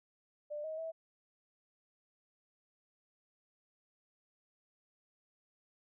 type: tone with pitch steps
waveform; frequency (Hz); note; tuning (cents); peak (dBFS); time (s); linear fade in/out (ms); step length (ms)
sine; 594 / 631 / 650; D5 / D#5 / E5; +20 / +24 / -24; -38; 0.5-0.92; 20; 140
effects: none